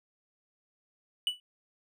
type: tone with exponential decay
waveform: triangle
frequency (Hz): 2960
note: F#7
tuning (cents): 0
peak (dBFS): -21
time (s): 1.27-1.4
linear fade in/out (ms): 1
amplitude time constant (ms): 28
effects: none